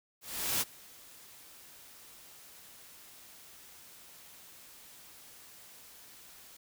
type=noise with ADSR envelope; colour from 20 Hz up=white; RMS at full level=-30 dBFS; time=0.21-6.57 s; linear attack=400 ms; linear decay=32 ms; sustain=-24 dB; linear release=6 ms; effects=none